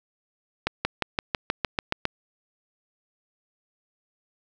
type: accelerating click train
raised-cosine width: 0.3 ms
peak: -7 dBFS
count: 10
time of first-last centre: 0.67-2.054 s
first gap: 180 ms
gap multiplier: 0.96
effects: none